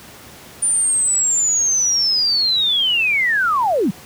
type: linear sweep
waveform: sine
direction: down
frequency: 9330 to 151.8 Hz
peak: -14 dBFS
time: 0.62-3.91 s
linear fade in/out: 10 ms
effects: pink hiss -40 dBFS RMS until 4.05 s + high-pass 80 Hz 12 dB/octave